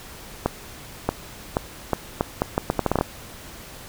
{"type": "accelerating click train", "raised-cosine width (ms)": 1, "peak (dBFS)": -5, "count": 14, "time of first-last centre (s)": [0.46, 3.011], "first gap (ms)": 630, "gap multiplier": 0.76, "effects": ["pink hiss -41 dBFS RMS until 3.88 s"]}